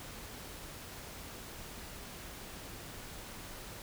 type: silence
effects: pink hiss -47 dBFS RMS until 3.82 s